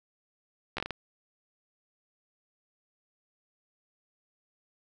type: slowing click train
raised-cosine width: 0.3 ms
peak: -17 dBFS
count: 6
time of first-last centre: 0.77-0.907 s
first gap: 13 ms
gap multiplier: 1.38
effects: none